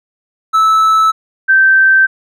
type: tone pair in turn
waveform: triangle / sine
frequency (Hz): 1308 / 1555.5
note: E6 / G6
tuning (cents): -14 / -14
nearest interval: minor third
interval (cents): 300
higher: second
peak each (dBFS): -5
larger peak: neither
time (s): 0.53-1.12 / 1.48-2.07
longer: neither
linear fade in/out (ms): 20
effects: none